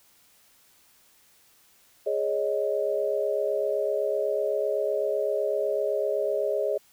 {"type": "chord", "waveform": "sine", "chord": "Ab suspended fourth", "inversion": "none", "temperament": "equal", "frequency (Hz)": [415.3, 554.4, 622.3], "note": ["Ab4", "Db5", "Eb5"], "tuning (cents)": [0, 0, 0], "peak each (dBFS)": -28, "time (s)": [2.06, 6.78], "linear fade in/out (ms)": 10, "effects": ["white hiss -60 dBFS RMS until 6.92 s"]}